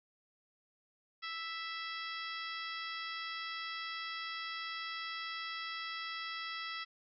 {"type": "harmonic tone with a mistuned harmonic", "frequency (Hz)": 659.3, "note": "E5", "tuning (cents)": 0, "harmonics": [2, 3, 4, 5, 6, 7, 8], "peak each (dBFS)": [-44, -44, -49, -47, -51, -51, -50], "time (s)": [1.22, 6.85], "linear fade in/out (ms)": 20, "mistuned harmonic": 7, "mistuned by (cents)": 31, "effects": []}